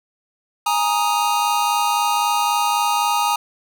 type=chord; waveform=square; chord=Ab suspended second; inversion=none; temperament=just; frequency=830.6 / 934.4 / 1245.9 Hz; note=Ab5 / Bb5 / Eb6; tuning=0 / +4 / +2 cents; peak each=-22 / -21 / -23 dBFS; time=0.66-3.36 s; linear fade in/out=5 ms; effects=none